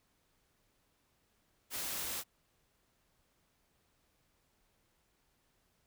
white noise, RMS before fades -39 dBFS, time 1.7-2.24 s, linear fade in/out 50 ms, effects pink hiss -75 dBFS RMS until 5.86 s

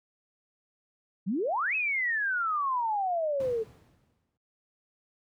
sine exponential two-way sweep, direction up then down, 169.4 to 2609 to 433 Hz, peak -26 dBFS, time 1.26-3.64 s, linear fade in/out 20 ms, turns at 1.75 s
brown noise with exponential decay, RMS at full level -36 dBFS, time 3.4-4.37 s, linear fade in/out 2 ms, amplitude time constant 210 ms
effects noise-tail reverb RT60 0.4 s tail -22 dB re dry + high-pass 100 Hz 12 dB/octave

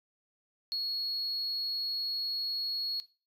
triangle tone, 4332 Hz, C#8, 41 cents flat, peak -28 dBFS, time 0.72-3 s, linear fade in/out 0 ms, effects noise-tail reverb RT60 0.3 s tail -18 dB re dry + tanh soft clip ceiling -27 dBFS

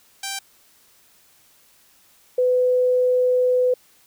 5% pulse / sine tone pair in turn, 784 / 501.6 Hz, G5 / B4, 0 / +27 cents, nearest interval minor sixth, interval 773 cents, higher first, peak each -15 dBFS, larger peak neither, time 0.23-0.39 / 2.38-3.74 s, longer second, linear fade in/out 5 ms, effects white hiss -56 dBFS RMS until 4.06 s

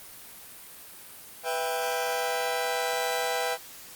sawtooth chord, E minor, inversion second, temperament just, 494.4 / 659.3 / 791.1 Hz, B4 / E5 / G5, +2 / 0 / +16 cents, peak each -27 / -29 / -27 dBFS, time 1.43-3.58 s, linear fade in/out 50 ms, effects white hiss -46 dBFS RMS until 3.95 s + Opus 32 kbps

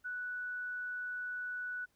sine tone, 1480 Hz, F#6, in tune, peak -37 dBFS, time 0.04-1.86 s, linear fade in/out 20 ms, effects pink hiss -75 dBFS RMS until 1.95 s

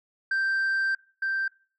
sine tone pair in turn, 1568 / 1568 Hz, G6 / G6, 0 / 0 cents, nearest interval unison, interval 0 cents, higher neither, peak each -20 / -23 dBFS, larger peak first, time 0.31-0.95 / 1.22-1.48 s, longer first, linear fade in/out 5 ms, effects noise-tail reverb RT60 0.4 s tail -22 dB re dry + tanh soft clip ceiling -22 dBFS

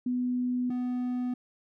sine / triangle tone pair in turn, 248.5 / 248.5 Hz, B3 / B3, +11 / +11 cents, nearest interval unison, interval 0 cents, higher neither, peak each -26 dBFS, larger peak neither, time 0.06-0.7 / 0.7-1.34 s, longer neither, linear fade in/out 5 ms, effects none

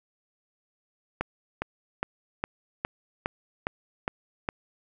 click train, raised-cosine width 0.5 ms, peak -12 dBFS, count 9, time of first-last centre 1.21-4.489 s, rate 2.44 Hz, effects none

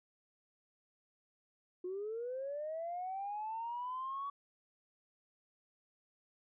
sine linear sweep, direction up, 354.5 to 1134 Hz, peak -37 dBFS, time 1.84-4.3 s, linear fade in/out 5 ms, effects tanh soft clip ceiling -33 dBFS

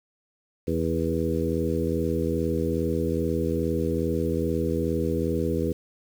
harmonic tone with a mistuned harmonic, 82.41 Hz, E2, in tune, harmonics 1 / 2 / 3 / 4 / 5 / 6, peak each -30 / -30 / -30 / -30 / -30 / -30 dBFS, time 0.67-5.73 s, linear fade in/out 10 ms, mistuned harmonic 6, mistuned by -20 cents, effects 8-bit

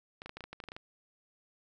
clicks, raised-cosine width 0.3 ms, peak -27 dBFS, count 12, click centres 0.219 / 0.26 / 0.294 / 0.37 / 0.407 / 0.44 / 0.53 / 0.602 / 0.639 / 0.687 / 0.719 / 0.765 s, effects none

